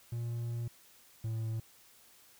triangle tone pair in turn, 117.8 / 112.02 Hz, A#2 / A2, +19 / +32 cents, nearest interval minor second, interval 87 cents, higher first, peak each -32 / -31 dBFS, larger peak second, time 0.12-0.68 / 1.24-1.6 s, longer first, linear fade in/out 5 ms, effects white hiss -61 dBFS RMS until 2.39 s

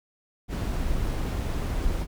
brown noise, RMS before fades -27 dBFS, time 0.48-2.07 s, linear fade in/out 50 ms, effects none

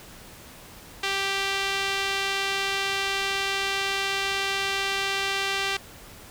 sawtooth tone with band-pass filter, 392 Hz, G4, in tune, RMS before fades -27 dBFS, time 1.03-5.77 s, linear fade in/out 5 ms, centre 3000 Hz, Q 1.1, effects pink hiss -46 dBFS RMS until 6.3 s

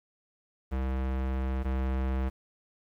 square tone pair in turn, 65.41 / 65.41 Hz, C2 / C2, 0 / 0 cents, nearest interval unison, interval 0 cents, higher neither, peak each -29 / -28 dBFS, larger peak second, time 0.71-1.64 / 1.64-2.3 s, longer first, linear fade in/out 20 ms, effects low-pass 2000 Hz 12 dB/octave + 9-bit

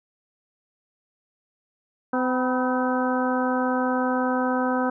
harmonic tone with a mistuned harmonic, 254.8 Hz, C4, 46 cents flat, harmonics 1 / 2 / 3 / 4 / 5 / 6, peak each -24 / -27 / -29 / -30 / -31 / -32 dBFS, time 2.13-4.9 s, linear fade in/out 5 ms, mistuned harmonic 4, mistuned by -59 cents, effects none

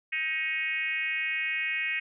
sine tone with frequency modulation, 2200 Hz, C#7, 14 cents flat, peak -27 dBFS, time 0.12-2 s, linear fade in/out 10 ms, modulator 307 Hz, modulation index 1.4, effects none

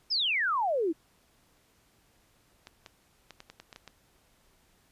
sine exponential sweep, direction down, 5420 to 301.4 Hz, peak -25 dBFS, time 0.1-0.93 s, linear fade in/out 20 ms
clicks, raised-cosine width 0.2 ms, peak -28 dBFS, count 9, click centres 2.671 / 2.862 / 3.307 / 3.404 / 3.5 / 3.6 / 3.728 / 3.761 / 3.877 s
effects pink hiss -66 dBFS RMS until 4.91 s + resampled to 32000 Hz

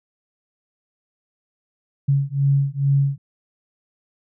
sine beating tone pair, 138.1 / 140.4 Hz, C#3 / C#3, -6 / +22 cents, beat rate 2.3 Hz, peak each -19 / -19 dBFS, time 2.08-3.18 s, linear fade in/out 10 ms, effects none

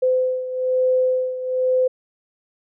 sine beating tone pair, 511 / 512.1 Hz, C5 / C5, -41 / -37 cents, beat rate 1.1 Hz, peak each -18 / -23 dBFS, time 0.02-1.88 s, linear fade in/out 10 ms, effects none

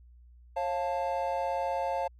triangle chord, Db augmented, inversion none, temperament equal with one note detuned, 542.3 / 698.5 / 880 Hz, Db5 / F5 / A5, -38 / 0 / 0 cents, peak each -31 dBFS, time 0.56-2.08 s, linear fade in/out 10 ms, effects added 60 Hz sine -52 dBFS peak until 2.19 s

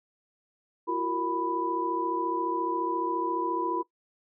sine tone cluster, 339.8 / 374.2 / 464.7 / 990 Hz, F4 / F#4 / A#4 / B5, -47 / +20 / -5 / +4 cents, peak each -31 / -34 / -36 / -30 dBFS, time 0.87-3.83 s, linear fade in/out 20 ms, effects noise-tail reverb RT60 0.1 s tail -18 dB re dry

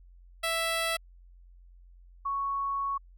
10% pulse / sine tone pair in turn, 660 / 1110 Hz, E5 / C#6, +2 / +2 cents, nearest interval major sixth, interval 900 cents, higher second, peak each -19 / -28 dBFS, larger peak first, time 0.43-0.97 / 2.25-2.98 s, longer second, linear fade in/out 10 ms, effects added 44 Hz sine -51 dBFS peak until 3.17 s

